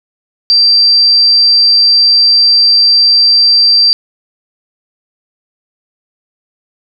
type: tone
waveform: sine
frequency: 4699 Hz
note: D8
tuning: in tune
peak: -4 dBFS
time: 0.5-3.93 s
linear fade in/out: 0 ms
effects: none